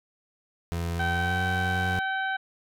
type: tone with pitch glide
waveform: 30% pulse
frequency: 84.9 to 90.99 Hz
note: F2 to F#2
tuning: -48 to -28 cents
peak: -25 dBFS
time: 0.72-1.99 s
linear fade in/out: 0 ms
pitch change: +120 cents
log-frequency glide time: 1.04-1.42 s
type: harmonic tone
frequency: 769 Hz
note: G5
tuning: 33 cents flat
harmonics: 1 / 2 / 3 / 4 / 5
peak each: -30 / -28 / -43 / -42 / -45 dBFS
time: 0.99-2.37 s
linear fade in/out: 10 ms
effects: none